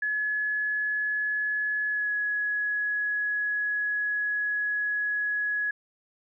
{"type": "tone with pitch glide", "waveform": "sine", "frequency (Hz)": [1700, 1681.4], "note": ["G#6", "G#6"], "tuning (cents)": [40, 21], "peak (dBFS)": -25, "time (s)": [0.02, 5.71], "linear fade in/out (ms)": 5, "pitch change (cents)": -19, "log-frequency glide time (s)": [1.89, 2.12], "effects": []}